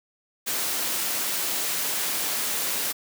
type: high-pass noise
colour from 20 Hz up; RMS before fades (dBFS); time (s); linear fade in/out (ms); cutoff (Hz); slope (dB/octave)
white; -27; 0.46-2.93; 20; 190; 12
effects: none

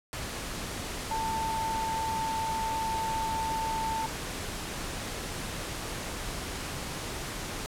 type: tone in noise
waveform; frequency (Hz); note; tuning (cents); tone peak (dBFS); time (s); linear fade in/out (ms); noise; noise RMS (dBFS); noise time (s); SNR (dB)
sine; 890; A5; +20; -29; 1.11-4.06; 0; pink; -36; 0.13-7.66; +4
effects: low-pass 11000 Hz 12 dB/octave

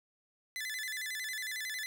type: tone with vibrato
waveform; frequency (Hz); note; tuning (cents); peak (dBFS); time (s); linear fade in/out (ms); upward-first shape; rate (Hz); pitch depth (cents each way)
sawtooth; 1878; A#6; +12; -33; 0.56-1.86; 0; square; 11; 130
effects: none

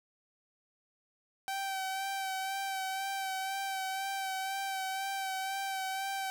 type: tone with vibrato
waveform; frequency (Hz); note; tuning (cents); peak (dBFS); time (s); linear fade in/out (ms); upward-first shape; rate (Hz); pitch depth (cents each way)
sawtooth; 772; G5; -27; -30; 1.48-6.3; 0; sine; 2; 25
effects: none

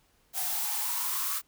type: noise with high-pass filter sweep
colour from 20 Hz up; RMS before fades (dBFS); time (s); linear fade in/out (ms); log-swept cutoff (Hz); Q
blue; -31; 0.33-1.42; 50; 710 to 1200; 7.7
effects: pink hiss -67 dBFS RMS until 1.47 s

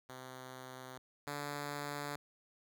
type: tone pair in turn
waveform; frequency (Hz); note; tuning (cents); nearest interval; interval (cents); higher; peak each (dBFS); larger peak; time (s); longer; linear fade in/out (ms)
5% pulse; 129.1 / 144.91; C3 / D3; -23 / -23; major second; 200; second; -36 / -28; second; 0.09-0.98 / 1.27-2.16; neither; 2
effects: none

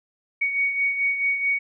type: beating tone pair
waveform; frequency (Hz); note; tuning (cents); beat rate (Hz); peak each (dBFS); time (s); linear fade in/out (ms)
sine; 2237 / 2241.6; C#7 / C#7; +15 / +19; 4.6; -21 / -29; 0.41-1.59; 10
effects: none

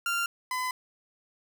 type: tone pair in turn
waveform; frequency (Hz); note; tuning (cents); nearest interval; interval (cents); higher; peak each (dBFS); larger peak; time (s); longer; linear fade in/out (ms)
30% pulse; 1389 / 1011.4; F6 / B5; -10 / +41; perfect fourth; 549; first; -24 / -26; first; 0.06-0.26 / 0.51-0.71; neither; 2
effects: none

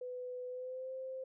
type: tone with pitch glide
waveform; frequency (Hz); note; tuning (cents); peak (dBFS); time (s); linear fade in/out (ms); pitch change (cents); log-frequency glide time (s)
sine; 499.4 to 522.7; B4 to C5; +19 to -2; -40; 0.01-1.24; 5; +79; 0.48-0.92
effects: none

